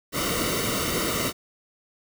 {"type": "noise with comb filter", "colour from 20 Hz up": "pink", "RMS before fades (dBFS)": -26, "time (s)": [0.12, 1.33], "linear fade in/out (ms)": 50, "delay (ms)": 1.2, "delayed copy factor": -0.8, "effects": []}